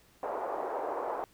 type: band-pass noise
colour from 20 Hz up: white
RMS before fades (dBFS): -35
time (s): 0.23-1.24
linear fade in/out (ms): 0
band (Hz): 400 to 920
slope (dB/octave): 24
effects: pink hiss -63 dBFS RMS until 1.33 s